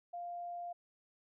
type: tone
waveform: sine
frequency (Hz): 698.5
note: F5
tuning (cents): 0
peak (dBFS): -40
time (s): 0.13-0.73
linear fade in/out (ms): 10
effects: none

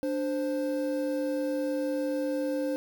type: tone pair together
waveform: triangle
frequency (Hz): 293.7 / 523.3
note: D4 / C5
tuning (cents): 0 / 0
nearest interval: minor seventh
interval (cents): 1000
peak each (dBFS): -28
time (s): 0.03-2.76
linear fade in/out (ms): 0
effects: 8-bit

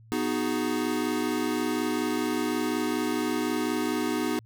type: chord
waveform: square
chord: G# minor seventh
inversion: first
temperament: equal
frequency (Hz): 246.9 / 311.1 / 370 / 415.3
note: B3 / D#4 / F#4 / G#4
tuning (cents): 0 / 0 / 0 / 0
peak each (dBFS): -31 / -30 / -34 / -35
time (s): 0.12-4.39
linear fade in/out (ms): 0
effects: added 112 Hz sine -50 dBFS peak until 4.45 s

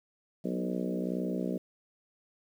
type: harmonic tone with a mistuned harmonic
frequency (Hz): 61.74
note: B1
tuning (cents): 0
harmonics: 3 / 4 / 5 / 6 / 7 / 8 / 9 / 10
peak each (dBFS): -34 / -36 / -38 / -40 / -41 / -42 / -43 / -44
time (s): 0.44-1.58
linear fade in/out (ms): 10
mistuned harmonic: 4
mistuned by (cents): -21
effects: 10-bit

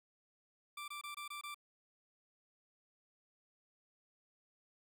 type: tone bursts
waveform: 20% pulse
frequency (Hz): 1175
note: D6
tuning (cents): +1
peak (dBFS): -39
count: 6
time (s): 0.77-1.545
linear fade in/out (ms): 5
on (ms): 110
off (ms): 23
effects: none

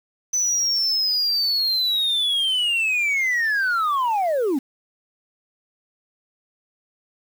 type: linear sweep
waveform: sine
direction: down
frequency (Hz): 6050 to 246.9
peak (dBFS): -16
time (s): 0.33-4.59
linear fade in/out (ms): 10
effects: tanh soft clip ceiling -17 dBFS + 7-bit

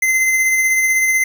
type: tone with tremolo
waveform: square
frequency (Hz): 2065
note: C7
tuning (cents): -23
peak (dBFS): -12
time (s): 0.02-1.24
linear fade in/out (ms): 5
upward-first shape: sine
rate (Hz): 16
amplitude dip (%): 30
effects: none

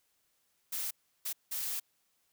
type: noise bursts at uneven times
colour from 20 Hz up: blue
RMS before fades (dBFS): -36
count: 3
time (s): 0.72-0.91 / 1.25-1.33 / 1.51-1.8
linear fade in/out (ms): 10
effects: white hiss -75 dBFS RMS until 2.32 s

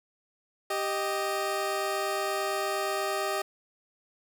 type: tone pair together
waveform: 20% pulse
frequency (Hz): 392 / 622.3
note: G4 / D#5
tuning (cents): 0 / 0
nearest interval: minor sixth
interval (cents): 800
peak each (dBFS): -26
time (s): 0.7-3.42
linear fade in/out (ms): 5
effects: none

